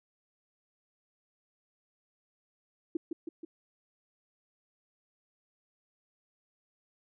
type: tone with echo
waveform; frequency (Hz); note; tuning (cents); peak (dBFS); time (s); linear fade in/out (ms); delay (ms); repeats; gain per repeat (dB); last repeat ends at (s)
sine; 329.6; E4; 0; -27; 2.95-2.97; 5; 160; 3; -4; 3.45
effects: none